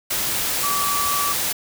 sine tone in noise, 1152 Hz, D6, 34 cents flat, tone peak -22 dBFS, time 0.63-1.33 s, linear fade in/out 10 ms, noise white, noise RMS -23 dBFS, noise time 0.1-1.53 s, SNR -2 dB, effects none

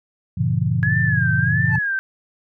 sine chord, G diminished seventh, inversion none, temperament just, 98 / 117.6 / 141.12 / 169.34 Hz, G2 / Bb2 / Db3 / Fb3, 0 / +16 / +31 / +47 cents, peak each -24 / -21 / -22 / -23 dBFS, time 0.37-1.79 s, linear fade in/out 10 ms
sine tone with vibrato, 1661.2 Hz, G#6, in tune, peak -19 dBFS, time 0.83-1.99 s, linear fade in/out 0 ms, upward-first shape sine, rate 1.5 Hz, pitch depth 120 cents each way
triangle tone with exponential growth, 874 Hz, A5, 12 cents flat, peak -21 dBFS, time 1.64-1.76 s, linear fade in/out 5 ms, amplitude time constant 25 ms
effects none

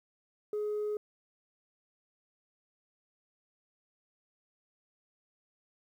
sine tone, 420.2 Hz, G#4, 20 cents sharp, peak -29 dBFS, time 0.53-0.97 s, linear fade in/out 2 ms, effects tanh soft clip ceiling -29 dBFS + 11-bit

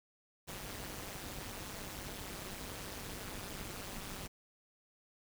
pink noise with amplitude modulation, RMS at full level -41 dBFS, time 0.47-4.28 s, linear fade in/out 20 ms, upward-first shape sine, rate 199 Hz, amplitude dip 90%, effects none

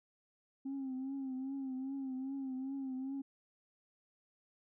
sine tone with vibrato, 266.4 Hz, C4, 31 cents sharp, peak -36 dBFS, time 0.65-3.22 s, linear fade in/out 10 ms, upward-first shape triangle, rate 2.5 Hz, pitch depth 68 cents each way, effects tanh soft clip ceiling -35 dBFS

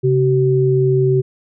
sine tone pair together, 134.35 / 380 Hz, C3 / F#4, +46 / +46 cents, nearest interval octave + tritone, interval 1800 cents, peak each -14 dBFS, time 0.03-1.22 s, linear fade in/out 20 ms, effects none

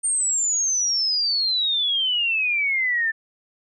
sine exponential sweep, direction down, 8870 to 1762 Hz, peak -19 dBFS, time 0.03-3.12 s, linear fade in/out 20 ms, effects none

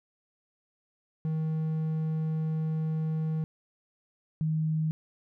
triangle / sine tone pair in turn, 158 / 157.24 Hz, D#3 / D#3, +27 / +19 cents, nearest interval unison, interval 8 cents, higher first, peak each -25 dBFS, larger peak neither, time 1.25-3.44 / 4.41-4.91 s, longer first, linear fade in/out 0 ms, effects none

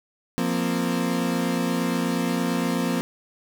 35% pulse chord, F suspended fourth, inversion none, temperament equal, 174.61 / 233.1 / 261.6 Hz, F3 / Bb3 / C4, 0 / 0 / 0 cents, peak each -25 dBFS, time 0.38-3.01 s, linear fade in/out 0 ms, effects none

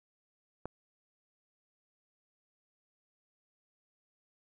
click, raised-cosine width 1 ms, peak -24 dBFS, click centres 0.656 s, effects none

